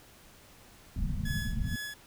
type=low-pass noise; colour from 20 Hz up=pink; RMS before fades=-32 dBFS; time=0.96-1.76 s; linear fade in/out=2 ms; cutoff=240 Hz; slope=96 dB/octave
type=tone with tremolo; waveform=sawtooth; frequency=1696 Hz; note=G#6; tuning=36 cents sharp; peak=-32 dBFS; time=1.25-1.94 s; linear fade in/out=5 ms; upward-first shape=sine; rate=2.2 Hz; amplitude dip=95%
effects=pink hiss -56 dBFS RMS until 2.06 s